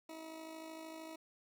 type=tone with amplitude modulation; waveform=20% pulse; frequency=320.4 Hz; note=E4; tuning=49 cents flat; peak=-40 dBFS; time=0.09-1.16 s; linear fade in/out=5 ms; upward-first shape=sine; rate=53.1 Hz; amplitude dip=45%; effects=none